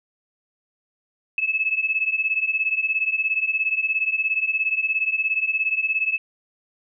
sine beating tone pair, 2587 / 2604 Hz, E7 / E7, -33 / -22 cents, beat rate 17 Hz, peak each -24 / -22 dBFS, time 1.38-6.18 s, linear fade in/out 2 ms, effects none

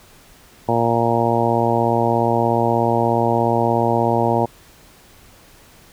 harmonic tone, 116.8 Hz, A#2, 4 cents sharp, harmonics 1 / 2 / 3 / 4 / 5 / 6 / 7 / 8, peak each -23 / -23 / -23 / -23 / -23 / -23 / -23 / -23 dBFS, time 0.68-4.46 s, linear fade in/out 10 ms, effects pink hiss -48 dBFS RMS until 5.92 s

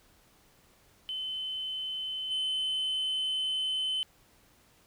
sine tone with level steps, 3050 Hz, G7, 48 cents flat, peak -32 / -26 dBFS, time 1.09-4.03 s, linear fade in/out 0 ms, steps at 2.3 s, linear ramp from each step 20 ms, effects tanh soft clip ceiling -27 dBFS + pink hiss -63 dBFS RMS until 4.86 s

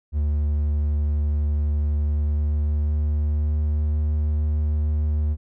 triangle tone with pitch glide, 74 to 75.55 Hz, D2 to D2, +14 to +50 cents, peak -17 dBFS, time 0.12-5.37 s, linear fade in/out 50 ms, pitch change +36 cents, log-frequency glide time 1.98-3.97 s, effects none

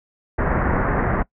pink low-pass noise, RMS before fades -20 dBFS, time 0.38-1.23 s, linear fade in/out 10 ms, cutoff 1900 Hz, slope 48 dB/octave, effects noise-tail reverb RT60 0.1 s tail -22 dB re dry

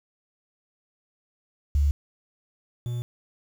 sine / triangle tone pair in turn, 71.8 / 120.75 Hz, D2 / B2, -39 / -39 cents, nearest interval major sixth, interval 900 cents, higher second, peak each -18 / -25 dBFS, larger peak first, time 1.75-1.91 / 2.86-3.02 s, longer neither, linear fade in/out 0 ms, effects 8-bit

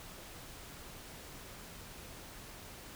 silence, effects pink hiss -50 dBFS RMS until 2.95 s

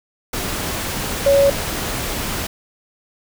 sine tone in noise, 558 Hz, C#5, 11 cents sharp, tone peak -10 dBFS, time 1.26-1.5 s, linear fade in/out 5 ms, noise pink, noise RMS -24 dBFS, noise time 0.33-2.47 s, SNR +11 dB, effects none

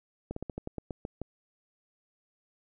slowing click train, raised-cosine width 2 ms, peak -22 dBFS, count 10, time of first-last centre 0.31-1.216 s, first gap 54 ms, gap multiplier 1.15, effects none

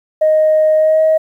sine tone with pitch glide, 622.3 to 632.4 Hz, D#5 to D#5, 0 to +28 cents, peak -7 dBFS, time 0.21-1.18 s, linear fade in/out 10 ms, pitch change +28 cents, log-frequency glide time 0.76-1.01 s, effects tanh soft clip ceiling -4 dBFS + 8-bit

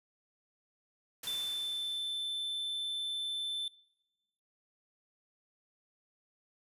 white noise with exponential decay, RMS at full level -42 dBFS, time 1.23-2.8 s, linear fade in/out 5 ms, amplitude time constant 340 ms
triangle tone, 3533 Hz, A7, 6 cents sharp, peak -32 dBFS, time 1.27-3.68 s, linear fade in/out 2 ms
effects noise-tail reverb RT60 1.0 s tail -22 dB re dry + resampled to 32000 Hz

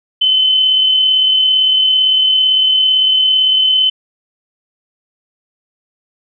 sine tone with amplitude modulation, 3048 Hz, G7, 49 cents flat, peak -7 dBFS, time 0.21-3.9 s, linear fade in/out 10 ms, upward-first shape sine, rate 37.8 Hz, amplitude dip 30%, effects none

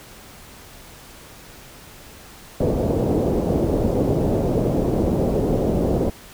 white low-pass noise, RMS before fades -20 dBFS, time 2.6-6.1 s, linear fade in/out 5 ms, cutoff 530 Hz, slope 24 dB/octave, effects pink hiss -43 dBFS RMS until 6.33 s

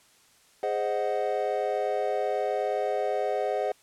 triangle chord, Ab dominant seventh, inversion none, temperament equal, 415.3 / 523.3 / 622.3 / 740 Hz, Ab4 / C5 / Eb5 / Gb5, 0 / 0 / 0 / 0 cents, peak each -29 dBFS, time 0.63-3.72 s, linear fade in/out 2 ms, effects white hiss -60 dBFS RMS until 3.82 s + low-pass 10000 Hz 12 dB/octave

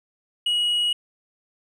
sine tone with tanh clipping, 2905 Hz, F#7, 32 cents flat, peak -20 dBFS, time 0.46-0.93 s, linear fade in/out 5 ms, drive 3 dB, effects none

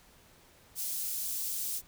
white high-pass noise, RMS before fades -35 dBFS, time 0.75-1.82 s, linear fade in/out 50 ms, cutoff 6000 Hz, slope 12 dB/octave, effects pink hiss -60 dBFS RMS until 1.87 s

